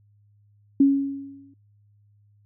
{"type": "tone with exponential decay", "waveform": "sine", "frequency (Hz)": 276.6, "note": "C#4", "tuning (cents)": -4, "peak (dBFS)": -11, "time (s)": [0.8, 1.54], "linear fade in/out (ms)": 5, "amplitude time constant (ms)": 160, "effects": ["noise-tail reverb RT60 0.3 s tail -25 dB re dry", "added 103 Hz sine -56 dBFS peak until 2.45 s"]}